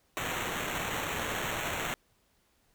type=noise with sample-and-hold; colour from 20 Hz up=violet; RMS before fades=-34 dBFS; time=0.17-1.94 s; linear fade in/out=0 ms; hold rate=4900 Hz; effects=pink hiss -70 dBFS RMS until 2.74 s